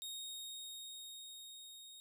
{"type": "tone with level ramp", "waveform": "sawtooth", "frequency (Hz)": 3729, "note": "A#7", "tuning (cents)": 0, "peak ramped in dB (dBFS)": [-40, -50], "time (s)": [0.02, 2], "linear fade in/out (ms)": 0, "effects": []}